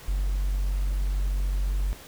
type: tone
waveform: triangle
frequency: 47.39 Hz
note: F#1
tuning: 42 cents sharp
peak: -20 dBFS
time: 0.08-1.93 s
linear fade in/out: 0 ms
effects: tanh soft clip ceiling -18 dBFS + pink hiss -46 dBFS RMS until 2.07 s